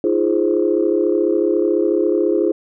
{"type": "chord", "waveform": "sine", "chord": "F minor seventh", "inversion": "third", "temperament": "equal with one note detuned", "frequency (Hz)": [311.1, 345.2, 415.3, 523.3], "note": ["Eb4", "F4", "Ab4", "C5"], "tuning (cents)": [0, -20, 0, 0], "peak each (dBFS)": [-21, -17, -18, -22], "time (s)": [0.04, 2.52], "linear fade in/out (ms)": 2, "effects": ["tanh soft clip ceiling -4 dBFS"]}